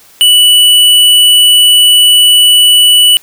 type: tone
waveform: square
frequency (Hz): 2960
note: F#7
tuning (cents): 0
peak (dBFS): -3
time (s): 0.21-3.17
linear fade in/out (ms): 0
effects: white hiss -41 dBFS RMS until 3.22 s

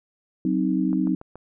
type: chord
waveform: sine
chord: C diminished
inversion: second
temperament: equal with one note detuned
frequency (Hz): 187.04 / 261.6 / 311.1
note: Gb3 / C4 / Eb4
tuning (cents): +19 / 0 / 0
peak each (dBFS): -24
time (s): 0.45-1.15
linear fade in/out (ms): 2
type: click train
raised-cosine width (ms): 1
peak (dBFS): -26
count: 4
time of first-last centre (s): 0.93-1.356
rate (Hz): 7.04
effects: none

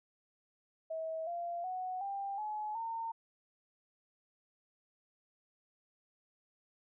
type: tone with pitch steps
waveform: sine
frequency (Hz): 644 / 690.2 / 739.8 / 792.9 / 849.8 / 910.8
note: E5 / F5 / F#5 / G5 / G#5 / A#5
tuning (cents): -41 / -21 / 0 / +20 / +40 / -40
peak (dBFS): -36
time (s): 0.9-3.12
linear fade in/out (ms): 10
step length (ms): 370
effects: none

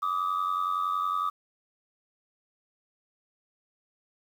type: tone pair together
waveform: sine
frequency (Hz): 1166 / 1256.8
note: D6 / D#6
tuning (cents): -13 / +17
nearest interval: minor second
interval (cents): 130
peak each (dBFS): -27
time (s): 0.02-1.3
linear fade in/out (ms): 10
effects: tanh soft clip ceiling -22 dBFS + 9-bit

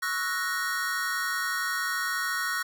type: chord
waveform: square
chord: F# dominant seventh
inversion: second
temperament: equal with one note detuned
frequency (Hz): 1108.7 / 1318.5 / 1469.8 / 1864.7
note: C#6 / E6 / F#6 / A#6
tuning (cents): 0 / 0 / -12 / 0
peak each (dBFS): -37 / -36 / -32 / -32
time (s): 0.02-2.63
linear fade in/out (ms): 10
effects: none

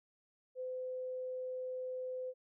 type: tone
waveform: sine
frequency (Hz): 510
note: C5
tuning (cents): -44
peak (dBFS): -38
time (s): 0.55-2.34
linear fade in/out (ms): 50
effects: none

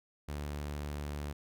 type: tone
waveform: sawtooth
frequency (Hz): 73.2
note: D2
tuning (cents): -5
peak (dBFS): -33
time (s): 0.28-1.33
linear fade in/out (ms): 10
effects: none

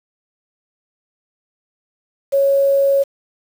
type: tone with quantisation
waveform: sine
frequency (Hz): 553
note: C#5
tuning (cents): -4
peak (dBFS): -11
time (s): 2.32-3.04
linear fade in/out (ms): 20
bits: 6
effects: none

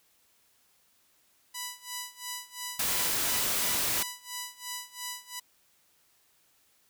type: tone with tremolo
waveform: 5% pulse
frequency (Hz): 987.8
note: B5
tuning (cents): 0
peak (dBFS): -22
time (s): 1.54-5.4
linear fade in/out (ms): 10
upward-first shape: sine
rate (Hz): 2.9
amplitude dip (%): 90
type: noise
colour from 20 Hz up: white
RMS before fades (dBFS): -29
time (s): 2.79-4.03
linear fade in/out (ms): 5
effects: white hiss -67 dBFS RMS until 6.89 s

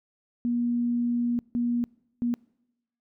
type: tone bursts at uneven times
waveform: sine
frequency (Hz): 239.4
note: A#3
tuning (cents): +46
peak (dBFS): -23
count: 3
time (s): 0.45-1.39 / 1.55-1.84 / 2.22-2.34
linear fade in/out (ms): 0
effects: noise-tail reverb RT60 0.9 s tail -25 dB re dry

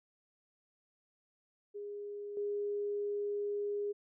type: tone with level steps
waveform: sine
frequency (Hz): 410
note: G#4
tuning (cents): -22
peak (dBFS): -40 / -33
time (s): 1.74-3.93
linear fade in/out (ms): 20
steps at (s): 2.37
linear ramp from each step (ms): 2
effects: none

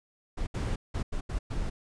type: noise bursts at uneven times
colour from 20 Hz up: brown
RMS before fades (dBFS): -31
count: 6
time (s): 0.37-0.47 / 0.54-0.76 / 0.94-1.03 / 1.12-1.21 / 1.29-1.39 / 1.5-1.7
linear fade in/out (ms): 10
effects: resampled to 22050 Hz

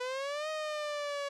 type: exponential two-way sweep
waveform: sawtooth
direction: up then down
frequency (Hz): 493.9 to 626 to 562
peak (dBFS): -30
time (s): 0-1.29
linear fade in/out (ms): 10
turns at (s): 0.49
effects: low-pass 6000 Hz 12 dB/octave

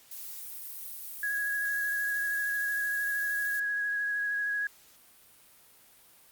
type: noise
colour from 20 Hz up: violet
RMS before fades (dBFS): -41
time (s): 0.11-3.6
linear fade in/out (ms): 5
type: tone with vibrato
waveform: sine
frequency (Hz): 1661.2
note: G#6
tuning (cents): 0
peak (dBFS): -28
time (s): 1.23-4.67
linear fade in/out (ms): 2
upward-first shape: sine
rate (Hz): 13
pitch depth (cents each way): 15
effects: white hiss -58 dBFS RMS until 6.31 s + Opus 48 kbps

